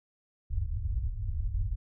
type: low-pass noise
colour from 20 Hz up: white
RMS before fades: -31 dBFS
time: 0.5-1.76 s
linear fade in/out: 20 ms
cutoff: 100 Hz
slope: 48 dB/octave
effects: none